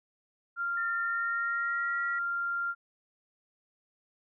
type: tone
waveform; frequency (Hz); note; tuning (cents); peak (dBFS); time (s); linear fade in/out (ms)
sine; 1390; F6; -9; -29; 0.56-2.75; 50
type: tone with pitch glide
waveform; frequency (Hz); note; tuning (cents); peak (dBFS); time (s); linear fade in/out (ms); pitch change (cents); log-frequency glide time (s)
sine; 1807 to 1925.5; A6 to B6; +46 to -44; -35; 0.77-2.19; 5; +110; 1.02-2.03
effects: none